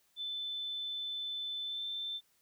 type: tone with pitch glide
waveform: sine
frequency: 3520 to 3551 Hz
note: A7 to A7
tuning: 0 to +15 cents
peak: -36 dBFS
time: 0.16-2.21 s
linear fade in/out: 50 ms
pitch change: +15 cents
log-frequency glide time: 1.64-1.85 s
effects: white hiss -72 dBFS RMS until 2.41 s